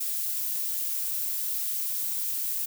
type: noise with amplitude modulation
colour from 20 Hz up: violet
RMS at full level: -28 dBFS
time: 0-2.66 s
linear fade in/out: 10 ms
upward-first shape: sine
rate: 254 Hz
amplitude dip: 40%
effects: none